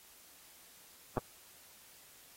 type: clicks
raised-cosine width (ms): 1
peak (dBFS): -19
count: 2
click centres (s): 1.172 / 1.18
effects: white hiss -59 dBFS RMS until 2.36 s + AAC 48 kbps